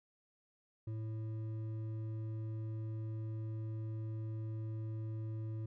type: tone with hard clipping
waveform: sine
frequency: 110 Hz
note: A2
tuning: in tune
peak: -40 dBFS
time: 0.87-5.66 s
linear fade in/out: 5 ms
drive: 7 dB
effects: none